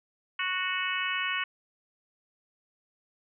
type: harmonic tone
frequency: 369.3 Hz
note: F#4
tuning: 3 cents flat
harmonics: 3 / 4 / 5 / 6 / 7 / 8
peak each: -35 / -35 / -35 / -35 / -35 / -35 dBFS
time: 0.39-1.44 s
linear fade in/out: 5 ms
effects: none